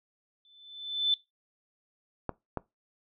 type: tone with exponential growth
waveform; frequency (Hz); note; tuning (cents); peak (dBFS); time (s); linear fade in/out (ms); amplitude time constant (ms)
sine; 3520; A7; 0; -20; 0.45-1.14; 1; 150
type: clicks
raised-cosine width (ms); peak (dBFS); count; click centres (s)
1; -17; 2; 2.293 / 2.573
effects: noise-tail reverb RT60 0.2 s tail -21 dB re dry